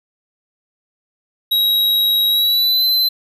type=tone with pitch glide; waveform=square; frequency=3835 to 4056 Hz; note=A#7 to B7; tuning=+48 to +45 cents; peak=-13 dBFS; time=1.51-3.09 s; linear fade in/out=10 ms; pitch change=+97 cents; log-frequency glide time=2.29-2.86 s; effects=none